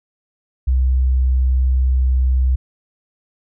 sine tone, 64.2 Hz, C2, 32 cents flat, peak -12 dBFS, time 0.67-2.56 s, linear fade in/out 10 ms, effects none

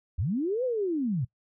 sine linear two-way sweep, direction up then down, 64.8 to 523.3 to 111.9 Hz, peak -25 dBFS, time 0.18-1.25 s, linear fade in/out 10 ms, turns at 0.64 s, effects noise-tail reverb RT60 0.1 s tail -20 dB re dry

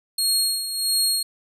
25% pulse tone with tremolo, 4282 Hz, C8, 39 cents sharp, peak -13 dBFS, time 0.18-1.23 s, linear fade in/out 5 ms, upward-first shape sine, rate 1.5 Hz, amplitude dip 65%, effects none

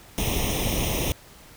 pink noise with comb filter, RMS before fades -25 dBFS, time 0.18-1.12 s, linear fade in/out 0 ms, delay 0.33 ms, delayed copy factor +0.9, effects pink hiss -49 dBFS RMS until 1.56 s

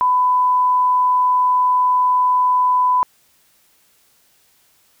sine tone, 1000 Hz, B5, 21 cents sharp, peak -12 dBFS, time 0.01-3.03 s, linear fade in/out 0 ms, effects white hiss -57 dBFS RMS until 5 s

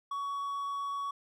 triangle tone, 1123 Hz, C#6, 22 cents sharp, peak -31 dBFS, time 0.11-1.11 s, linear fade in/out 5 ms, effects none

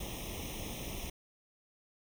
pink noise with comb filter, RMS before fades -41 dBFS, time 0-1.1 s, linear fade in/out 5 ms, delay 0.33 ms, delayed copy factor +0.95, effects none

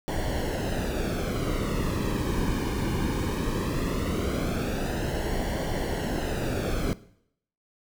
brown noise with flanger, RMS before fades -28 dBFS, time 0.08-6.93 s, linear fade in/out 0 ms, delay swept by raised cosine 0.79 to 1.52 ms, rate 0.18 Hz, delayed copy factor -0.7, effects noise-tail reverb RT60 0.7 s tail -18 dB re dry

